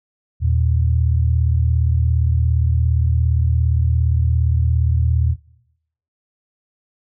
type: tone pair together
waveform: sine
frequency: 79.76 / 117.1 Hz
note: D#2 / A#2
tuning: +43 / +8 cents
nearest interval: perfect fifth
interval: 665 cents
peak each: -15 / -19 dBFS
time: 0.4-5.36 s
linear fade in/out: 50 ms
effects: noise-tail reverb RT60 0.8 s tail -20 dB re dry